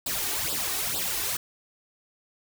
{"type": "noise with flanger", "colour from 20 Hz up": "white", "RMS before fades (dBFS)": -29, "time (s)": [0.06, 1.37], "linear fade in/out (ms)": 5, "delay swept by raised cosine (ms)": [0.23, 2.73], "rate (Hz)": 2.2, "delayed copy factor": 0.8, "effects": []}